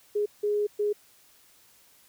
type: tone bursts at uneven times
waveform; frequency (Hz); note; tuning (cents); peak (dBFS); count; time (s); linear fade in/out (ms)
sine; 415.3; G#4; 0; -23; 3; 0.15-0.26 / 0.43-0.67 / 0.79-0.93; 10
effects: white hiss -59 dBFS RMS until 2.08 s